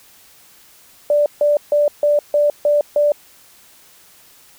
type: tone bursts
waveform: sine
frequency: 587.3 Hz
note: D5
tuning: in tune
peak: -11 dBFS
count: 7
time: 1.1-3.12 s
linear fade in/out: 2 ms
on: 160 ms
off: 150 ms
effects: white hiss -48 dBFS RMS until 4.58 s